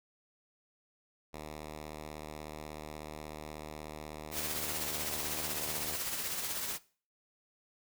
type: tone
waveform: 5% pulse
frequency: 76.4 Hz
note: D#2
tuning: 31 cents flat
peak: -31 dBFS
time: 1.33-5.96 s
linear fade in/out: 10 ms
type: noise with tremolo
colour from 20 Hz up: white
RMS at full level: -35 dBFS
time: 4.31-6.79 s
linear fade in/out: 50 ms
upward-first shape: triangle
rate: 16 Hz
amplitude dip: 45%
effects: noise-tail reverb RT60 0.4 s tail -19 dB re dry